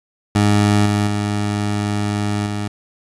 20% pulse tone with level steps, 103.4 Hz, G#2, 7 cents flat, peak -7 / -10 / -13 / -16 dBFS, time 0.35-2.68 s, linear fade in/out 5 ms, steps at 0.86 / 1.07 / 2.46 s, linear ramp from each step 2 ms, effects resampled to 24000 Hz + 7-bit

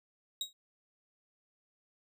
35% pulse tone with exponential decay, 3800 Hz, A#7, 33 cents sharp, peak -28 dBFS, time 0.41-0.53 s, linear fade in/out 2 ms, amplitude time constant 26 ms, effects none

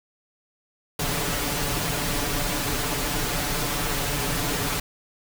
pink noise with comb filter, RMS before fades -26 dBFS, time 0.99-4.8 s, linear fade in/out 5 ms, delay 6.9 ms, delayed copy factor +0.7, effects none

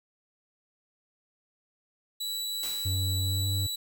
sawtooth tone, 3938 Hz, B7, 6 cents flat, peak -28 dBFS, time 2.2-3.76 s, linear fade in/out 10 ms
white noise with exponential decay, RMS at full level -37 dBFS, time 2.63-3.28 s, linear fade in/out 2 ms, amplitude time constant 140 ms
triangle tone with pitch glide, 94.1 to 96.91 Hz, F#2 to G2, +30 to -19 cents, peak -25 dBFS, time 2.85-3.67 s, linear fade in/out 10 ms, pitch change +51 cents, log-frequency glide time 3.24-3.45 s
effects none

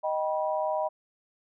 sine chord, Eb augmented, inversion none, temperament just, 622.3 / 777.8 / 972.3 Hz, Eb5 / G5 / B5, 0 / -14 / -27 cents, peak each -28 / -32 / -32 dBFS, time 0.03-0.89 s, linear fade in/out 20 ms, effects none

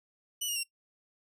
15% pulse tone with pitch steps, 2960 / 2854 / 2752 Hz, F#7 / F7 / F7, 0 / +37 / -26 cents, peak -24 dBFS, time 0.41-0.635 s, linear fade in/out 10 ms, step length 75 ms, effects noise-tail reverb RT60 0.1 s tail -20 dB re dry

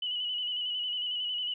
sine tone with vibrato, 2960 Hz, F#7, in tune, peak -30 dBFS, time 0.02-1.54 s, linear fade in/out 5 ms, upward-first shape square, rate 11 Hz, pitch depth 32 cents each way, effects none

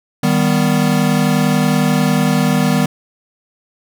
square chord, Eb augmented, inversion none, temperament equal, 155.56 / 196 / 246.9 Hz, Eb3 / G3 / B3, 0 / 0 / 0 cents, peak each -17 dBFS, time 0.23-2.86 s, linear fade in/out 5 ms, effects none

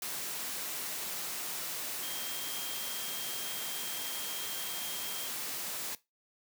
sine tone in noise, 3208 Hz, G7, 39 cents sharp, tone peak -42 dBFS, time 2.03-5.28 s, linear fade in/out 2 ms, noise white, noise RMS -38 dBFS, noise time 0.02-5.95 s, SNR -7 dB, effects noise-tail reverb RT60 0.2 s tail -18 dB re dry + high-pass 150 Hz 12 dB/octave

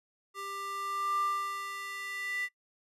square tone with high-pass filter sweep, 395.5 Hz, G4, 15 cents sharp, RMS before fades -35 dBFS, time 0.34-2.49 s, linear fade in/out 50 ms, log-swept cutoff 830 to 2000 Hz, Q 7.8, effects noise-tail reverb RT60 0.1 s tail -21 dB re dry + resampled to 32000 Hz

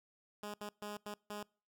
10% pulse tone bursts at uneven times, 207.7 Hz, G#3, in tune, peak -34 dBFS, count 5, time 0.43-0.54 / 0.61-0.69 / 0.82-0.97 / 1.06-1.14 / 1.3-1.43 s, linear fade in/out 2 ms, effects noise-tail reverb RT60 0.4 s tail -26 dB re dry

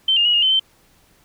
sine tone with pitch steps, 3101 / 2822 / 2908 / 2844 / 3068 / 3103 Hz, G7 / F7 / F#7 / F7 / G7 / G7, -19 / +17 / -31 / +31 / -38 / -18 cents, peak -13 dBFS, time 0.08-0.596 s, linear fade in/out 5 ms, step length 86 ms, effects pink hiss -56 dBFS RMS until 1.24 s

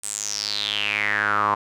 sawtooth tone with band-pass filter sweep, 103.83 Hz, G#2, in tune, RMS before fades -24 dBFS, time 0.03-1.55 s, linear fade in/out 10 ms, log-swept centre 8800 to 1000 Hz, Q 7, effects none

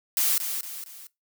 blue noise with echo, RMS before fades -23 dBFS, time 0.17-0.38 s, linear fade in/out 2 ms, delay 230 ms, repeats 3, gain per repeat -7 dB, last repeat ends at 1.07 s, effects noise-tail reverb RT60 0.2 s tail -21 dB re dry

